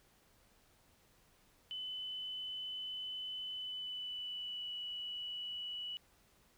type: tone with pitch glide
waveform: sine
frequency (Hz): 3016 to 2947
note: F#7 to F#7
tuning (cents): +32 to -8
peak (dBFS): -40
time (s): 1.71-5.97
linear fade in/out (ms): 0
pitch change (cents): -40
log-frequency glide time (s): 3.51-4.74
effects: pink hiss -69 dBFS RMS until 6.57 s